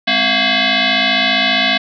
sine tone with frequency modulation, 667 Hz, E5, 20 cents sharp, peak -11 dBFS, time 0.07-1.78 s, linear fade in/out 10 ms, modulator 463 Hz, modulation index 7.6, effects none

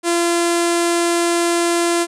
sawtooth tone with low-pass filter, 342.3 Hz, F4, 35 cents flat, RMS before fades -17 dBFS, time 0.03-2.07 s, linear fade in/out 50 ms, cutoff 9100 Hz, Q 2.6, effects none

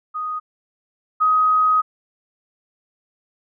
sine tone pair in turn, 1244.5 / 1258.2 Hz, D#6 / D#6, 0 / +19 cents, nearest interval unison, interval 19 cents, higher second, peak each -23 / -13 dBFS, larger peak second, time 0.14-0.4 / 1.2-1.82 s, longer second, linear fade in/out 20 ms, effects none

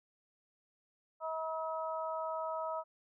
harmonic tone, 320.2 Hz, D#4, 50 cents sharp, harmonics 2 / 3 / 4, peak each -38 / -40 / -41 dBFS, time 1.2-2.84 s, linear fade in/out 50 ms, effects none

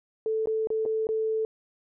sine tone with dropouts, 440 Hz, A4, in tune, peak -24 dBFS, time 0.26-1.45 s, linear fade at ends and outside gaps 1 ms, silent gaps 0.458-0.472 / 0.672-0.703 / 0.853-0.86 / 1.07-1.089 s, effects none

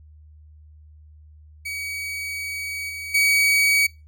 40% pulse tone with level steps, 2263 Hz, C#7, 35 cents sharp, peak -27 / -30 / -15 dBFS, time 1.65-3.87 s, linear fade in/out 10 ms, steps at 2.89 / 3.14 s, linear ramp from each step 10 ms, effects noise-tail reverb RT60 0.3 s tail -26 dB re dry + added 76 Hz sine -45 dBFS peak until 4.07 s

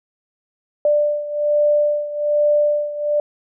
sine beating tone pair, 591 / 592.2 Hz, D5 / D5, +11 / +14 cents, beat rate 1.2 Hz, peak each -16 / -20 dBFS, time 0.85-3.2 s, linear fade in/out 2 ms, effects none

